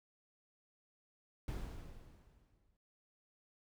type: noise with exponential decay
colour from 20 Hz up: brown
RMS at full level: -39 dBFS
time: 1.48-2.77 s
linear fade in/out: 2 ms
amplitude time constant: 280 ms
effects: none

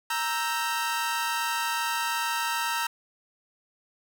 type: chord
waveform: sawtooth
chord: E diminished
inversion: second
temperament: equal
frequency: 932.3 / 1318.5 / 1568 Hz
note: Bb5 / E6 / G6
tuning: 0 / 0 / 0 cents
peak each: -25 / -28 / -30 dBFS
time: 0.1-2.87 s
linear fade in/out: 5 ms
effects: none

